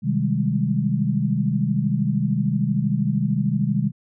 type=chord; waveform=sine; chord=Ab major seventh; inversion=first; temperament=just; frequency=129.78 / 155.74 / 194.67 / 207.7 Hz; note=C3 / Eb3 / G3 / Ab3; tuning=-14 / +2 / -12 / 0 cents; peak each=-24 dBFS; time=0.02-3.92 s; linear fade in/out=50 ms; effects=none